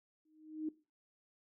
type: tone with exponential growth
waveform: sine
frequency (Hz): 311.1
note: D#4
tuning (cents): 0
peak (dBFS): -33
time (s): 0.25-0.69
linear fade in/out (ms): 5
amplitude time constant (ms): 95
effects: noise-tail reverb RT60 0.3 s tail -18 dB re dry